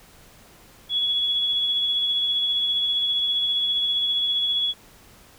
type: tone with tremolo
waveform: sine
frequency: 3372 Hz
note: G#7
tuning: 26 cents sharp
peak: -19 dBFS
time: 0.89-4.74 s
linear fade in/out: 50 ms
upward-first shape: sine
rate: 15 Hz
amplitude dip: 25%
effects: pink hiss -51 dBFS RMS until 5.38 s